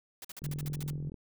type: noise bursts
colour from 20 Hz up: white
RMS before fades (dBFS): -44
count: 10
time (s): 0.22-0.903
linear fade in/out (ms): 2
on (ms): 26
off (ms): 47
type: click train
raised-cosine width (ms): 3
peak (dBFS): -32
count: 32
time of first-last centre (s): 0.42-1.143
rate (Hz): 42.9
type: tone with tremolo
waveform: sine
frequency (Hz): 146.83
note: D3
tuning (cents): 0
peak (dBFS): -33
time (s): 0.43-1.1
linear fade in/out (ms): 10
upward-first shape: sine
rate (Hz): 4.8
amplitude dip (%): 25
effects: none